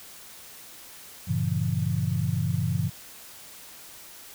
sine chord, G diminished seventh, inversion none, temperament just, 98 / 117.6 / 141.12 / 169.34 Hz, G2 / Bb2 / Db3 / Fb3, 0 / +16 / +31 / +47 cents, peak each -29 dBFS, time 1.27-2.9 s, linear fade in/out 20 ms, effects white hiss -46 dBFS RMS until 4.34 s

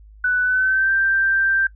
sine tone with pitch glide, 1490 to 1572.2 Hz, F#6 to G6, +12 to +5 cents, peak -15 dBFS, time 0.24-1.67 s, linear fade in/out 5 ms, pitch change +93 cents, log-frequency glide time 0.43-0.92 s, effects noise-tail reverb RT60 0.1 s tail -18 dB re dry + added 52 Hz sine -42 dBFS peak until 1.75 s

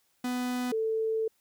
45% pulse / sine tone pair in turn, 248.8 / 443.3 Hz, B3 / A4, +13 / +13 cents, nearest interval minor seventh, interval 1000 cents, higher second, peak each -29 / -26 dBFS, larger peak second, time 0.24-0.72 / 0.72-1.28 s, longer second, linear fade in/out 5 ms, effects white hiss -71 dBFS RMS until 1.4 s

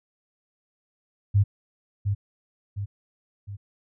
sine tone with echo, 100.7 Hz, G2, 47 cents sharp, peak -15 dBFS, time 1.34-1.44 s, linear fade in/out 20 ms, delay 710 ms, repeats 3, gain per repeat -6 dB, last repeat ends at 3.57 s, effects none

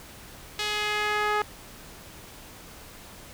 sawtooth tone with band-pass filter sweep, 420 Hz, G#4, 19 cents sharp, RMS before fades -27 dBFS, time 0.59-1.42 s, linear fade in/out 2 ms, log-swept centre 3700 to 1200 Hz, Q 1.2, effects pink hiss -46 dBFS RMS until 3.33 s

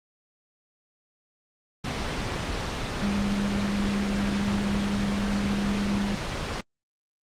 sine tone in noise, 201.5 Hz, G3, 48 cents sharp, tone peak -24 dBFS, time 3.02-6.15 s, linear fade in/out 5 ms, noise pink, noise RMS -29 dBFS, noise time 1.84-6.61 s, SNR +2 dB, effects low-pass 5000 Hz 12 dB/octave + Opus 24 kbps

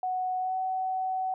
sine tone with pitch glide, 740 to 752.1 Hz, F#5 to F#5, 0 to +28 cents, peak -27 dBFS, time 0.03-1.34 s, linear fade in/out 2 ms, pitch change +28 cents, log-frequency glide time 0.39-0.56 s, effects none

